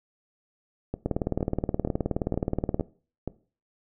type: two click trains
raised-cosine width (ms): 2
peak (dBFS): -12 / -16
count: 34 / 6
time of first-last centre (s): 1.06-2.797 / 0.94-3.276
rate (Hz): 19 / 2.14
effects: noise-tail reverb RT60 0.4 s tail -19 dB re dry